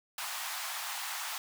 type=high-pass noise; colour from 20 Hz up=pink; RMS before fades=-38 dBFS; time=0.18-1.38 s; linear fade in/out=2 ms; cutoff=750 Hz; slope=48 dB/octave; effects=none